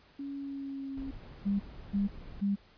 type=tone with pitch glide; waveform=sine; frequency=279.1 to 270.4 Hz; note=C#4 to C#4; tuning=+12 to -43 cents; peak=-36 dBFS; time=0.19-1.11 s; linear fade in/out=5 ms; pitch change=-55 cents; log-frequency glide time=0.37-1 s
type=noise; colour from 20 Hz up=brown; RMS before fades=-46 dBFS; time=0.97-2.41 s; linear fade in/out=5 ms
type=tone bursts; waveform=sine; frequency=200 Hz; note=G3; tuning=35 cents sharp; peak=-26 dBFS; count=3; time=1.45-2.56 s; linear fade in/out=20 ms; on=150 ms; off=330 ms
effects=pink hiss -61 dBFS RMS until 2.77 s + resampled to 11025 Hz